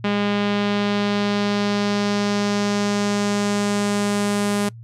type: tone with low-pass filter sweep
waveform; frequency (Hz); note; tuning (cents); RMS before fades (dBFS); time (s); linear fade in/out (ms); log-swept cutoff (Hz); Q
sawtooth; 204.3; G#3; -28; -21; 0.04-4.69; 5; 3100 to 10000; 1.6
effects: noise-tail reverb RT60 0.1 s tail -23 dB re dry + added 115 Hz sine -36 dBFS peak until 4.83 s